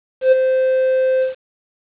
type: tone with ADSR envelope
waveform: triangle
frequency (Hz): 520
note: C5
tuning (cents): -11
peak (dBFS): -4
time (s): 0.21-1.35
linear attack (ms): 110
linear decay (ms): 16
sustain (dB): -7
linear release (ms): 130
effects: resampled to 8000 Hz + 7-bit